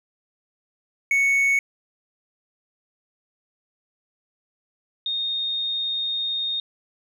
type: tone pair in turn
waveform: triangle / sine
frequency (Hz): 2217 / 3691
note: C#7 / A#7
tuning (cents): 0 / -18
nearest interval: major sixth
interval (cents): 882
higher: second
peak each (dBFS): -15 / -23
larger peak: first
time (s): 1.11-1.59 / 5.06-6.6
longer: second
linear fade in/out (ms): 2
effects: none